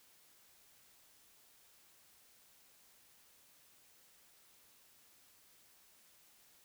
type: silence
effects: white hiss -66 dBFS RMS until 6.64 s